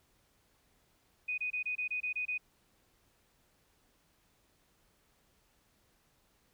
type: tone bursts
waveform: sine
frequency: 2489 Hz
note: D#7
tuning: in tune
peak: -32 dBFS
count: 9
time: 1.28-2.38 s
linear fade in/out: 10 ms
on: 100 ms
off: 25 ms
effects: pink hiss -71 dBFS RMS until 6.53 s